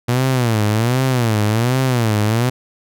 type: tone with vibrato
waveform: sawtooth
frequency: 117.6 Hz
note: A#2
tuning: 16 cents sharp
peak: -10 dBFS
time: 0.08-2.5 s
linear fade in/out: 10 ms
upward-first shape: sine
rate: 1.3 Hz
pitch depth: 200 cents each way
effects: none